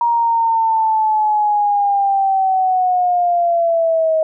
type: linear sweep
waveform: sine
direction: down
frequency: 946 to 631 Hz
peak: -12 dBFS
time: 0.01-4.23 s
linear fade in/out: 2 ms
effects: none